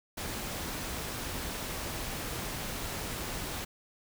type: noise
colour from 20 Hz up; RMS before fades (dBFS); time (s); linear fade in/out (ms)
pink; -37; 0.17-3.65; 10
effects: none